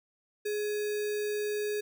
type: tone with sample-and-hold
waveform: sine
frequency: 418.5 Hz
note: G#4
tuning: 13 cents sharp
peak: -29 dBFS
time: 0.45-1.81 s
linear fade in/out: 10 ms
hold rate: 2100 Hz
effects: none